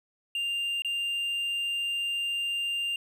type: tone with dropouts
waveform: triangle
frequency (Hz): 2794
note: F7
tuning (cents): 0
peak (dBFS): -26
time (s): 0.35-2.96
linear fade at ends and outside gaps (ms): 2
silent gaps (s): 0.821-0.847
effects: none